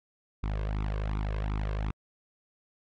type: tone with flanger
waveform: sawtooth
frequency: 51.91 Hz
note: G#1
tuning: in tune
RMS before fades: -31 dBFS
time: 0.43-1.91 s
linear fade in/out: 5 ms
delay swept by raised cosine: 0.82 to 1.92 ms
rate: 2.7 Hz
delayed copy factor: +0.8
effects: low-pass 3000 Hz 12 dB/octave + AAC 32 kbps